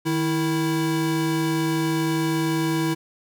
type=tone pair together; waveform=square; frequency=155.3 / 327 Hz; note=D#3 / E4; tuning=-3 / -14 cents; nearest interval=octave + minor second; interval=1289 cents; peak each=-26 / -23 dBFS; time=0.05-2.95 s; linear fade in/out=20 ms; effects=none